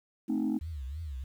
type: chord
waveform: sine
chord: A diminished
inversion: none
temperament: equal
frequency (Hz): 220 / 261.6 / 311.1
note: A3 / C4 / Eb4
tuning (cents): 0 / 0 / 0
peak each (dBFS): -30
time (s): 0.28-0.59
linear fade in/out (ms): 20
type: tone with vibrato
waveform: sine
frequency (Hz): 72.9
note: D2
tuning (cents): -12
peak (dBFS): -35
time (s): 0.61-1.24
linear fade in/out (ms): 5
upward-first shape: triangle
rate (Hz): 3.1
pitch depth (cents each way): 270
effects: tanh soft clip ceiling -23 dBFS + 10-bit